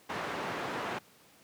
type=low-pass noise; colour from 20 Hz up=white; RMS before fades=-36 dBFS; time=0.09-0.99 s; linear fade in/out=10 ms; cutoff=1400 Hz; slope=12 dB/octave; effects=pink hiss -60 dBFS RMS until 1.43 s + high-pass 150 Hz 12 dB/octave

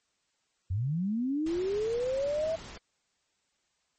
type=linear sweep; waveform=sine; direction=up; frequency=84 to 659.3 Hz; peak=-27 dBFS; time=0.7-2.56 s; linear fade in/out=10 ms
type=noise; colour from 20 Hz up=pink; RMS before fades=-45 dBFS; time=1.46-2.78 s; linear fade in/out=5 ms
effects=white hiss -75 dBFS RMS until 3.98 s + MP3 32 kbps

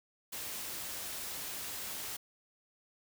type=noise; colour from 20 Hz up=white; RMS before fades=-41 dBFS; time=0.32-2.17 s; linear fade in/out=10 ms; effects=none

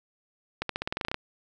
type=accelerating click train; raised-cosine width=0.3 ms; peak=-13 dBFS; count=12; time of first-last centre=0.62-1.144 s; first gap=73 ms; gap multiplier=0.91; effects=none

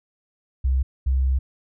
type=tone pair in turn; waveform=sine; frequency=65.41 / 65.7 Hz; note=C2 / C2; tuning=0 / +8 cents; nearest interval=unison; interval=8 cents; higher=second; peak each=-17 dBFS; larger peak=neither; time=0.64-0.83 / 1.06-1.39 s; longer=second; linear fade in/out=10 ms; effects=none

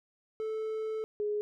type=tone pair in turn; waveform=triangle / sine; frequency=437.6 / 417.8 Hz; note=A4 / G#4; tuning=-9 / +10 cents; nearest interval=minor second; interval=81 cents; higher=first; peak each=-30 / -29 dBFS; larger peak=second; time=0.4-1.04 / 1.2-1.41 s; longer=first; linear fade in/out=0 ms; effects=none

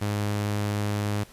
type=tone; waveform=sawtooth; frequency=103.5 Hz; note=G#2; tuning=5 cents flat; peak=-21 dBFS; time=0.01-1.24 s; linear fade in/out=10 ms; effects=pink hiss -51 dBFS RMS until 1.32 s + resampled to 32000 Hz

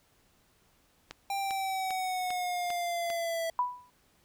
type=click train; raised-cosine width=0.2 ms; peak=-22 dBFS; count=6; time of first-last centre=1.11-3.102 s; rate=2.51 Hz
type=exponential sweep; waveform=square; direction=down; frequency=794 to 658 Hz; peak=-31 dBFS; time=1.3-3.5 s; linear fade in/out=2 ms
type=tone with exponential decay; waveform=sine; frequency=987.8 Hz; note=B5; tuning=in tune; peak=-22 dBFS; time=3.59-3.9 s; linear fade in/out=1 ms; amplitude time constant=66 ms
effects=pink hiss -67 dBFS RMS until 4.24 s

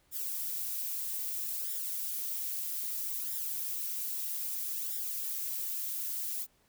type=noise with flanger; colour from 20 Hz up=violet; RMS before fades=-36 dBFS; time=0.11-6.47 s; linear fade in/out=50 ms; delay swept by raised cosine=0.56 to 5.36 ms; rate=0.62 Hz; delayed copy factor=+0.7; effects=pink hiss -69 dBFS RMS until 6.68 s

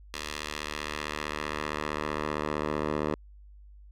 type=tone with band-pass filter sweep; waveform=10% pulse; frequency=75.4 Hz; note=D2; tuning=46 cents sharp; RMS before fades=-33 dBFS; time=0.14-3.15 s; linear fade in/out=0 ms; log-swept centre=4000 to 620 Hz; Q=0.7; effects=added 50 Hz sine -48 dBFS peak until 3.91 s

